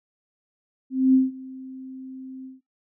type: tone with ADSR envelope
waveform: sine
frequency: 261.6 Hz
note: C4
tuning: in tune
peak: -12 dBFS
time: 0.9-2.61 s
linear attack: 240 ms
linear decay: 170 ms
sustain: -23 dB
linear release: 160 ms
effects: noise-tail reverb RT60 0.2 s tail -25 dB re dry